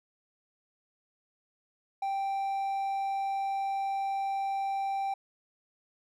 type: tone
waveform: triangle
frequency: 784 Hz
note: G5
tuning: in tune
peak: -27 dBFS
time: 2.02-5.14 s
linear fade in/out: 5 ms
effects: none